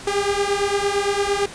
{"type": "beating tone pair", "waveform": "sawtooth", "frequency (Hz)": [398.1, 406.9], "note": ["G4", "G#4"], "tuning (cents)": [27, -35], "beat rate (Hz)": 8.8, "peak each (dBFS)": -18, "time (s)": [0.07, 1.46], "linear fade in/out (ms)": 5, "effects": ["pink hiss -37 dBFS RMS until 1.54 s", "resampled to 22050 Hz"]}